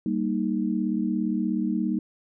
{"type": "chord", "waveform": "sine", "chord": "Eb major", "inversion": "first", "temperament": "equal", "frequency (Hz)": [196, 233.1, 311.1], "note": ["G3", "Bb3", "Eb4"], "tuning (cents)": [0, 0, 0], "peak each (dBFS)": [-27, -27, -28], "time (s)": [0.06, 1.99], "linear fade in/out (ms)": 2, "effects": []}